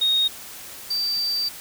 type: tone pair in turn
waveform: triangle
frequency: 3729 / 4655 Hz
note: A#7 / D8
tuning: 0 / -16 cents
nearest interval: major third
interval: 384 cents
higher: second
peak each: -14 / -20 dBFS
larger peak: first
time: 0.01-0.28 / 0.9-1.49 s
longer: second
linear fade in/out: 10 ms
effects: tanh soft clip ceiling -14 dBFS + white hiss -39 dBFS RMS until 1.6 s